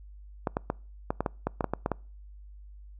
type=clicks; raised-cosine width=1 ms; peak=-13 dBFS; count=12; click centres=0.472 / 0.569 / 0.701 / 1.105 / 1.206 / 1.262 / 1.47 / 1.608 / 1.643 / 1.736 / 1.861 / 1.917 s; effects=noise-tail reverb RT60 0.4 s tail -26 dB re dry + added 50 Hz sine -45 dBFS peak until 2.99 s

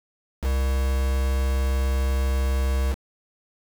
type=tone with quantisation; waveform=triangle; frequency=66.3 Hz; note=C2; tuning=23 cents sharp; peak=-18 dBFS; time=0.41-2.96 s; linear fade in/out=50 ms; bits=5; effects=none

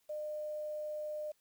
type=tone with quantisation; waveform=sine; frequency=605 Hz; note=D#5; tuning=49 cents flat; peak=-37 dBFS; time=0.09-1.32 s; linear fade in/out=10 ms; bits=10; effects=white hiss -75 dBFS RMS until 1.4 s

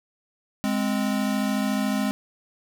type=tone pair together; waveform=square; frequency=207 / 260.8 Hz; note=G#3 / C4; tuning=-5 / -5 cents; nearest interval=major third; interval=400 cents; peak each=-25 / -27 dBFS; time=0.64-2.11 s; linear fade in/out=0 ms; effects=none

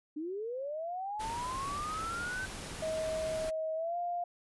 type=linear sweep; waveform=sine; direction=up; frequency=290.6 to 1548 Hz; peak=-35 dBFS; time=0.16-2.46 s; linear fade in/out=10 ms
type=low-pass noise; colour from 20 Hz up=pink; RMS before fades=-43 dBFS; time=1.19-3.51 s; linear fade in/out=20 ms; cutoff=11000 Hz; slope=96 dB/octave
type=tone with pitch glide; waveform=sine; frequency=635 to 700.5 Hz; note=D#5 to F5; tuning=+35 to +5 cents; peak=-32 dBFS; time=2.82-4.24 s; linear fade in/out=5 ms; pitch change=+170 cents; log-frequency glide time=3.75-3.97 s
effects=none

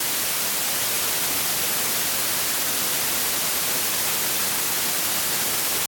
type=noise; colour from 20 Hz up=white; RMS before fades=-23 dBFS; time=0-5.86 s; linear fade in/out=5 ms; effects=high-pass 100 Hz 12 dB/octave + AAC 64 kbps

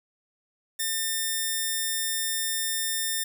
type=tone; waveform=5% pulse; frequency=1800 Hz; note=A6; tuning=39 cents sharp; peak=-15 dBFS; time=0.79-3.24 s; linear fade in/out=10 ms; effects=none

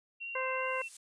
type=tone with vibrato; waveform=sine; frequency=2729 Hz; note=F7; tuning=41 cents flat; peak=-38 dBFS; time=0.2-0.89 s; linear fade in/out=20 ms; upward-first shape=triangle; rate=2.6 Hz; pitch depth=22 cents each way
type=harmonic tone; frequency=520 Hz; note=C5; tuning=11 cents flat; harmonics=1 / 2 / 3 / 4; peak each=-36 / -36 / -40 / -39 dBFS; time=0.35-0.82 s; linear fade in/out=5 ms
type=noise with exponential growth; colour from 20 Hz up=violet; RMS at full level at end=-40 dBFS; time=0.46-0.97 s; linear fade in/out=5 ms; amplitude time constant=110 ms
effects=resampled to 22050 Hz

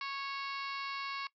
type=harmonic tone; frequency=552 Hz; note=C#5; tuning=7 cents flat; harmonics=2 / 3 / 4 / 5 / 6 / 7 / 8 / 9 / 10; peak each=-40 / -48 / -43 / -46 / -54 / -50 / -48 / -53 / -58 dBFS; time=0.01-1.27 s; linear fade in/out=2 ms; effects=noise-tail reverb RT60 0.1 s tail -20 dB re dry

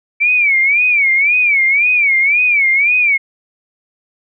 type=tone with vibrato; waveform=sine; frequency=2295 Hz; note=D7; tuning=40 cents flat; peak=-9 dBFS; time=0.2-3.18 s; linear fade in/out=20 ms; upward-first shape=sine; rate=1.9 Hz; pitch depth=150 cents each way; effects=none

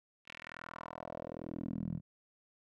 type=tone with band-pass filter sweep; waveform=10% pulse; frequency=41.19 Hz; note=E1; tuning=1 cent flat; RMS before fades=-43 dBFS; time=0.25-2.01 s; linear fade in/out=50 ms; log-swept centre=2700 to 150 Hz; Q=2.4; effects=none

